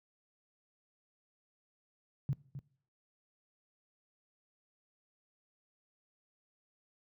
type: tone with echo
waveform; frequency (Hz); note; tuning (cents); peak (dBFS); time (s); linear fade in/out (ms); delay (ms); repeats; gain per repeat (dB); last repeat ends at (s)
sine; 138.59; C#3; 0; -28; 2.29-2.33; 0; 260; 1; -11; 2.59
effects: noise-tail reverb RT60 0.6 s tail -22 dB re dry + high-pass 80 Hz 12 dB/octave